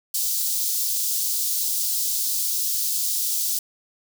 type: high-pass noise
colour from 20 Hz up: white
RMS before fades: -24 dBFS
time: 0.14-3.59 s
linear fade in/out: 5 ms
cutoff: 4300 Hz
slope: 24 dB/octave
effects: none